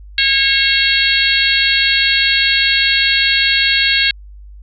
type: harmonic tone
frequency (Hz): 545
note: C#5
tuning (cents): -29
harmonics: 3 / 4 / 5 / 6 / 7 / 8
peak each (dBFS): -18 / -18 / -18 / -18 / -18 / -18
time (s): 0.18-4.11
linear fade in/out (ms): 2
effects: added 50 Hz sine -33 dBFS peak until 4.62 s